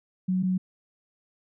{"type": "tone pair in turn", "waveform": "sine", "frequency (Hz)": [185, 185], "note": ["F#3", "F#3"], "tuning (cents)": [0, 0], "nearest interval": "unison", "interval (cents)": 0, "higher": "neither", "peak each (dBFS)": -22, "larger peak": "neither", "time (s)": [[0.28, 0.43], [0.43, 0.58]], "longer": "neither", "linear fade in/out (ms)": 10, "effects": []}